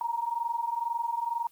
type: tone pair together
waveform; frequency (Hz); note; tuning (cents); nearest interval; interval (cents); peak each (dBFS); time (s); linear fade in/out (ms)
sine; 921.9 / 944; A#5 / A#5; -19 / +22; unison; 41; -32 / -30; 0.01-1.47; 2
effects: white hiss -61 dBFS RMS until 1.51 s + Opus 24 kbps